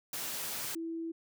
white high-pass noise, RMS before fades -38 dBFS, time 0.13-0.75 s, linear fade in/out 2 ms, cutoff 100 Hz, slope 24 dB/octave
sine tone, 329.4 Hz, E4, 1 cent flat, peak -35 dBFS, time 0.75-1.12 s, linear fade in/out 10 ms
effects none

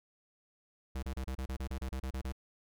square tone bursts, 65.41 Hz, C2, in tune, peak -36 dBFS, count 13, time 0.95-2.323 s, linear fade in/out 5 ms, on 77 ms, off 31 ms, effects none

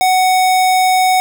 square tone, 744 Hz, F#5, 9 cents sharp, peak -10 dBFS, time 0.01-1.2 s, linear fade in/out 0 ms, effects none

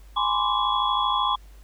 sine tone cluster, 833 / 997 / 1050 / 1162 / 3367 Hz, G#5 / B5 / C6 / D6 / G#7, +5 / +16 / +6 / -19 / +23 cents, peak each -28 / -29 / -24 / -28 / -28 dBFS, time 0.16-1.36 s, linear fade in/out 10 ms, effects added 50 Hz sine -44 dBFS peak until 1.63 s + pink hiss -58 dBFS RMS until 1.63 s

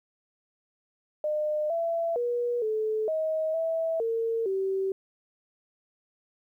sine tone with pitch steps, 606 / 670 / 481.7 / 434.1 / 632 / 653 / 455.6 / 384.9 Hz, D#5 / E5 / B4 / A4 / D#5 / E5 / A#4 / G4, -46 / +28 / -43 / -23 / +27 / -17 / -40 / -32 cents, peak -25 dBFS, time 1.24-4.92 s, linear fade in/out 2 ms, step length 460 ms, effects 11-bit

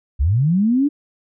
sine linear sweep, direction up, 58.1 to 298.1 Hz, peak -13 dBFS, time 0.19-0.89 s, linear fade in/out 20 ms, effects none

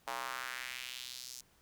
square tone with high-pass filter sweep, 62.9 Hz, B1, 32 cents sharp, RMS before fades -43 dBFS, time 0.07-1.41 s, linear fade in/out 5 ms, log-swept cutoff 830 to 6100 Hz, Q 2, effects pink hiss -68 dBFS RMS until 1.61 s

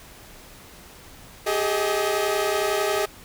sawtooth tone cluster, 392.4 / 423.4 / 629 Hz, G4 / G#4 / D#5, +2 / +33 / +19 cents, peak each -22 dBFS, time 1.46-3.06 s, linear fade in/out 10 ms, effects pink hiss -46 dBFS RMS until 3.24 s

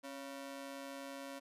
sawtooth ring-modulated tone, 415.3 Hz, G#4, in tune, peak -38 dBFS, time 0.03-1.4 s, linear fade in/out 20 ms, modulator 142 Hz, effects resampled to 32000 Hz

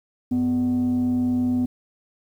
sine tone pair together, 96.1 / 249.5 Hz, G2 / B3, -34 / +18 cents, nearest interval octave + perfect fourth, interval 1652 cents, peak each -28 / -17 dBFS, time 0.31-1.66 s, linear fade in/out 10 ms, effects tanh soft clip ceiling -17 dBFS + 9-bit

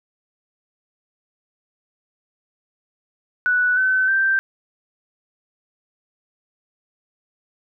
sine tone with pitch steps, 1480 / 1522.5 / 1566.2 Hz, F#6 / F#6 / G6, 0 / +49 / -2 cents, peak -15 dBFS, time 3.46-4.39 s, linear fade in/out 0 ms, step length 310 ms, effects none

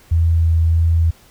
sine tone with vibrato, 82.41 Hz, E2, in tune, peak -11 dBFS, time 0.11-1.11 s, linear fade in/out 10 ms, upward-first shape sine, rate 1.6 Hz, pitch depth 10 cents each way, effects pink hiss -49 dBFS RMS until 1.3 s

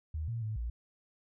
sine tone with pitch steps, 78 / 115.8 / 108.5 / 58.4 Hz, D#2 / A#2 / A2 / A#1, +5 / -11 / -24 / +4 cents, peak -33 dBFS, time 0.14-0.7 s, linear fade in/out 5 ms, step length 140 ms, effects none

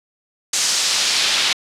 pink noise with band-pass filter sweep, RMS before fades -18 dBFS, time 0.53-1.53 s, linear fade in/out 5 ms, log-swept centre 6500 to 3500 Hz, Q 1.3, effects low-pass 10000 Hz 12 dB/octave

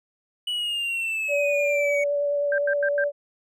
triangle linear sweep, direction down, 2960 to 2224 Hz, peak -23 dBFS, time 0.47-2.04 s, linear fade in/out 5 ms
sine tone with vibrato, 576 Hz, D5, 34 cents flat, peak -21 dBFS, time 1.28-3.12 s, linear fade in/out 50 ms, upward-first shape sine, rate 9.7 Hz, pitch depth 12 cents each way
sine tone bursts, 1581 Hz, G6, 14 cents sharp, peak -23 dBFS, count 4, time 2.52-3.04 s, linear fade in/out 2 ms, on 61 ms, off 92 ms
effects none

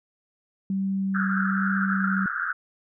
sine tone with vibrato, 193 Hz, G3, 27 cents flat, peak -23 dBFS, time 0.7-2.26 s, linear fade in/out 2 ms, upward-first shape sine, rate 1.2 Hz, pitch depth 8 cents each way
pink band-pass noise, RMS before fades -28 dBFS, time 1.14-2.53 s, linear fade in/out 10 ms, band 1300 to 1600 Hz, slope 96 dB/octave
effects none

